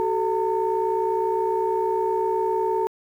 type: tone cluster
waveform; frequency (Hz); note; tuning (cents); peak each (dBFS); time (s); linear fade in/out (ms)
sine; 376.7 / 436.4 / 907; F#4 / A4 / A#5; +31 / -14 / -48; -24; 0-2.87; 0
effects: tanh soft clip ceiling -12 dBFS + 9-bit